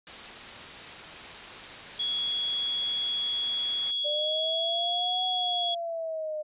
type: noise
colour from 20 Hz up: white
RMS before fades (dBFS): -41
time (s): 0.07-3.91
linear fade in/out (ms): 0
type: tone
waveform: sine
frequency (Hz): 3345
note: G#7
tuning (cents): +12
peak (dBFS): -26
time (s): 1.99-5.75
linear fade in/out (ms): 10
type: linear two-way sweep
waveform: sine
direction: up then down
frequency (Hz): 586 to 744 to 606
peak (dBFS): -30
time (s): 4.04-6.43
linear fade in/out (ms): 20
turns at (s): 5.25
effects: resampled to 8000 Hz